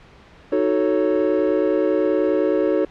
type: chord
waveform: triangle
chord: D# half-diminished seventh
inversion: none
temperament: equal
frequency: 311.1 / 370 / 440 / 554.4 Hz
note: D#4 / F#4 / A4 / C#5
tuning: 0 / 0 / 0 / 0 cents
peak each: -20 dBFS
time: 0.52-2.85 s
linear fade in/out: 5 ms
effects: pink hiss -47 dBFS RMS until 2.9 s + low-pass 3000 Hz 12 dB/octave